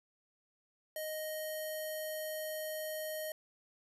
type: tone with low-pass filter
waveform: square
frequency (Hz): 622.3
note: D#5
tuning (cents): 0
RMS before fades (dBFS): -40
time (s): 0.96-3.32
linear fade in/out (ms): 2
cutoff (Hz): 12000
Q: 6.8
effects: none